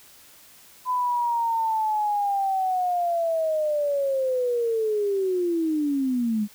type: linear sweep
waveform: sine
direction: down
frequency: 1011 to 202.8 Hz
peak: -21 dBFS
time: 0.85-6.48 s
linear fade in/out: 50 ms
effects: white hiss -51 dBFS RMS until 6.54 s